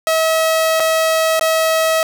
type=tone with dropouts; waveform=sawtooth; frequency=643 Hz; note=E5; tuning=43 cents flat; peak=-9 dBFS; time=0.07-2.03 s; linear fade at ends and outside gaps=1 ms; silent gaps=0.798-0.802 / 1.395-1.41 s; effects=none